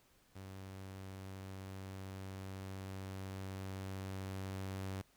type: tone with level ramp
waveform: sawtooth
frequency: 95.8 Hz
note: G2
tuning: 39 cents flat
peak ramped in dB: -44 to -36 dBFS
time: 0.35-5.02 s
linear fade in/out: 10 ms
effects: pink hiss -70 dBFS RMS until 5.16 s